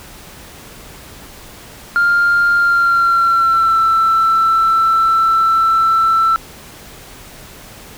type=tone with pitch glide; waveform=sine; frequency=1400 to 1332.9 Hz; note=F6 to E6; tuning=+4 to +19 cents; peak=-8 dBFS; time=1.96-6.36 s; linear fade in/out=0 ms; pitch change=-85 cents; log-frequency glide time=2.57-3.8 s; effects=tanh soft clip ceiling -7 dBFS + pink hiss -37 dBFS RMS until 7.97 s